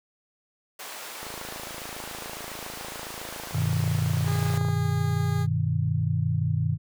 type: high-pass noise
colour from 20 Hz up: pink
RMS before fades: -39 dBFS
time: 0.79-4.58 s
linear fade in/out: 5 ms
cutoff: 600 Hz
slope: 12 dB/octave
type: click train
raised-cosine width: 1 ms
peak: -24 dBFS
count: 95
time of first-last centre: 1.23-4.686 s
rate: 27.2 Hz
type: chord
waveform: sine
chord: G augmented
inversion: none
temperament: equal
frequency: 98 / 123.47 / 155.56 Hz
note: G2 / B2 / D#3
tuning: 0 / 0 / 0 cents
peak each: -27 / -27 / -26 dBFS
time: 3.52-6.78 s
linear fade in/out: 50 ms
type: tone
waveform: 15% pulse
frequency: 408.5 Hz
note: G#4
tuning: 29 cents flat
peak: -28 dBFS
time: 4.24-5.47 s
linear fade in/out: 50 ms
effects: none